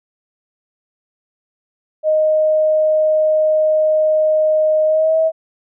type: tone with pitch glide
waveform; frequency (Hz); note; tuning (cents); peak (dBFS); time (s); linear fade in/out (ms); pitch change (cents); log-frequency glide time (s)
sine; 621 to 641.8; D#5 to E5; -3 to -46; -11; 2.03-5.32; 50; +57; 4.86-5.17
effects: none